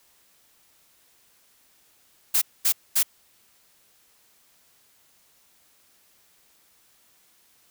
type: noise bursts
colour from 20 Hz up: blue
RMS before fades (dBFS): -20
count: 3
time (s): 2.34-3.031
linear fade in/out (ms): 10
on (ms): 77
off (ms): 230
effects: white hiss -61 dBFS RMS until 7.7 s